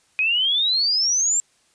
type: exponential sweep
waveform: sine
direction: up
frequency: 2481 to 7530 Hz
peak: -17 dBFS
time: 0.19-1.4 s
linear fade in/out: 0 ms
effects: white hiss -61 dBFS RMS until 1.74 s + resampled to 22050 Hz